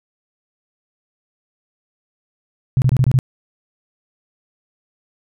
sine tone bursts, 129.4 Hz, C3, 19 cents flat, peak -10 dBFS, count 6, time 2.77-3.189 s, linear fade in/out 0 ms, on 49 ms, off 25 ms, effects none

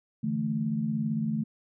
sine chord, D suspended second, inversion none, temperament equal, 146.83 / 164.81 / 220 Hz, D3 / E3 / A3, 0 / 0 / 0 cents, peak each -33 / -33 / -28 dBFS, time 0.23-1.44 s, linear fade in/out 10 ms, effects none

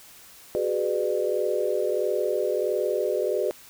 sine chord, G# half-diminished seventh, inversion third, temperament just, 373.8 / 415.3 / 498.4 / 598 Hz, F#4 / G#4 / B4 / D5, +18 / 0 / +16 / +31 cents, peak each -28 dBFS, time 0.55-3.51 s, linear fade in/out 0 ms, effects white hiss -49 dBFS RMS until 3.69 s

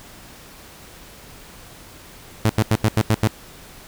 sawtooth tone bursts, 109.2 Hz, A2, 13 cents flat, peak -10 dBFS, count 7, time 2.45-3.273 s, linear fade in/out 0 ms, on 43 ms, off 87 ms, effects pink hiss -43 dBFS RMS until 3.87 s

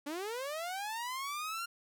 sawtooth linear sweep, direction up, 277.2 to 1400 Hz, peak -33 dBFS, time 0.06-1.66 s, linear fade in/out 10 ms, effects none

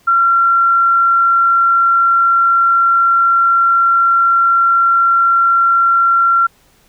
sine tone, 1368 Hz, F6, 36 cents flat, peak -8 dBFS, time 0.07-6.47 s, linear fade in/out 10 ms, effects pink hiss -52 dBFS RMS until 6.88 s

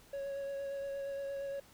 triangle tone with vibrato, 554.4 Hz, C#5, in tune, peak -35 dBFS, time 0.13-1.6 s, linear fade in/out 5 ms, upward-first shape sine, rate 8.6 Hz, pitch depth 14 cents each way, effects pink hiss -61 dBFS RMS until 1.73 s

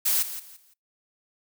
blue noise with echo, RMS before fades -23 dBFS, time 0.05-0.23 s, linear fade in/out 10 ms, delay 170 ms, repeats 3, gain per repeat -12 dB, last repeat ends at 0.74 s, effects noise-tail reverb RT60 0.2 s tail -24 dB re dry

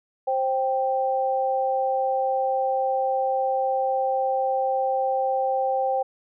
sine tone pair together, 527.7 / 784 Hz, C5 / G5, +15 / 0 cents, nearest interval perfect fifth, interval 685 cents, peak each -24 / -23 dBFS, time 0.27-6.03 s, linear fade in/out 10 ms, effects none

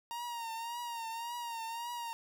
45% pulse tone with vibrato, 932.3 Hz, A#5, in tune, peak -38 dBFS, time 0.11-2.13 s, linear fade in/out 0 ms, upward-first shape triangle, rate 1.8 Hz, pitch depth 65 cents each way, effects none

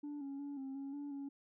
sine tone with pitch steps, 291.9 / 276.8 / 284.7 / 268.4 / 275.6 / 287.3 / 278.8 Hz, D4 / C#4 / C#4 / C4 / C#4 / D4 / C#4, -10 / -2 / +46 / +44 / -10 / -38 / +10 cents, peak -39 dBFS, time 0.03-1.29 s, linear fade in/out 10 ms, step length 180 ms, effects tanh soft clip ceiling -40 dBFS

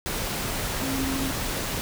sine tone in noise, 268 Hz, C4, 42 cents sharp, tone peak -28 dBFS, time 0.82-1.31 s, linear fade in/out 0 ms, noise pink, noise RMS -29 dBFS, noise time 0.06-1.81 s, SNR -2 dB, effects none

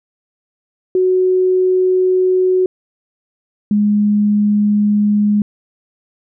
sine tone pair in turn, 370 / 207.7 Hz, F#4 / G#3, 0 / 0 cents, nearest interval minor seventh, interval 1000 cents, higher first, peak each -10 dBFS, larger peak neither, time 0.95-2.66 / 3.71-5.42 s, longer neither, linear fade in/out 2 ms, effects none

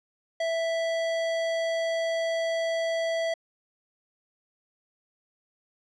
square tone, 659.3 Hz, E5, in tune, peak -26 dBFS, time 0.4-3.34 s, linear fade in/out 5 ms, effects low-pass 5000 Hz 12 dB/octave

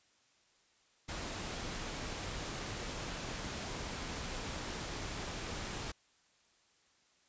pink noise, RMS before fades -41 dBFS, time 1.08-5.92 s, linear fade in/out 10 ms, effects white hiss -70 dBFS RMS until 7.28 s + resampled to 16000 Hz

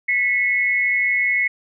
sine tone pair together, 1975.5 / 2187 Hz, B6 / C#7, 0 / -24 cents, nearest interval major second, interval 176 cents, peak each -20 / -18 dBFS, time 0.08-1.48 s, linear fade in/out 10 ms, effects none

